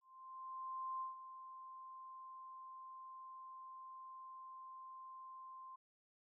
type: tone with ADSR envelope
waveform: sine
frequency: 1046.5 Hz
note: C6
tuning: in tune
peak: -40 dBFS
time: 0.01-5.76 s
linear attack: 1000 ms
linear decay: 140 ms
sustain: -11 dB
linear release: 8 ms
effects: none